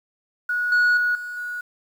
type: tone with level steps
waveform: sine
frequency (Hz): 1459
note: F#6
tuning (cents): -25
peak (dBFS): -20 / -12 / -17 / -29 / -27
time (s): 0.49-1.61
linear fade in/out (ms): 5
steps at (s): 0.72 / 0.97 / 1.15 / 1.37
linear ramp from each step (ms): 2
effects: tanh soft clip ceiling -14 dBFS + 8-bit